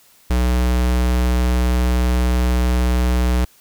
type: tone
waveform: square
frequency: 61.6 Hz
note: B1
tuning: 4 cents flat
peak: -15 dBFS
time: 0.3-3.45 s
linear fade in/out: 5 ms
effects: white hiss -52 dBFS RMS until 3.6 s